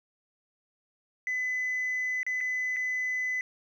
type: tone with dropouts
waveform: sine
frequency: 2010 Hz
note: B6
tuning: 30 cents sharp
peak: -26 dBFS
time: 1.27-3.41 s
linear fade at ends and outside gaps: 1 ms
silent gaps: 2.231-2.265 / 2.406-2.41 / 2.763-2.767 s
effects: tanh soft clip ceiling -25 dBFS + 10-bit